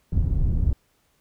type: low-pass noise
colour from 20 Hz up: pink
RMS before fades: -21 dBFS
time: 0.12-0.73 s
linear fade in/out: 2 ms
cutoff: 110 Hz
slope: 12 dB/octave
effects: pink hiss -66 dBFS RMS until 1.2 s